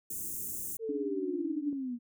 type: band-stop noise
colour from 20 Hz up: white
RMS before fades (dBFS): -38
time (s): 0.1-0.77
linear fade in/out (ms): 5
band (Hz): 410 to 6600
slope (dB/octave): 48
type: linear sweep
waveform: sine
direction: down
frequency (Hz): 455.5 to 233.1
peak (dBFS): -33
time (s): 0.79-1.99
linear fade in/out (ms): 50
type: tone with tremolo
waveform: sine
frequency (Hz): 290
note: D4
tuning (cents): -22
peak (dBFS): -30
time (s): 0.89-1.73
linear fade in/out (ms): 2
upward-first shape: sine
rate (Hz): 18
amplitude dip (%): 90
effects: none